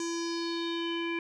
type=tone with low-pass filter sweep; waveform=square; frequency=336.5 Hz; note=E4; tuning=36 cents sharp; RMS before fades=-33 dBFS; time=0-1.19 s; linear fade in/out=2 ms; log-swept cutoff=6700 to 2400 Hz; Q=5; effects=none